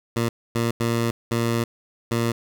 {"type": "tone bursts at uneven times", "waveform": "15% pulse", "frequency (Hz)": 116.54, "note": "A#2", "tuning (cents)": 0, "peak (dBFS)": -14, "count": 5, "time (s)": [[0.16, 0.29], [0.55, 0.71], [0.8, 1.11], [1.31, 1.64], [2.11, 2.32]], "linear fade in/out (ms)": 5, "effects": []}